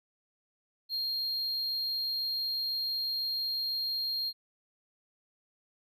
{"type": "tone", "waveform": "triangle", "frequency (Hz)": 4222, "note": "C8", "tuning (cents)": 15, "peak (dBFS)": -29, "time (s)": [0.89, 4.33], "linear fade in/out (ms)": 50, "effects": []}